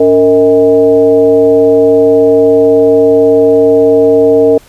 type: tone with frequency modulation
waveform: sine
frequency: 459.1 Hz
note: A#4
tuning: 26 cents flat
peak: -3 dBFS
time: 0-4.58 s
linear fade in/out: 5 ms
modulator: 176 Hz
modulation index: 0.78
effects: pink hiss -41 dBFS RMS until 4.68 s + resampled to 32000 Hz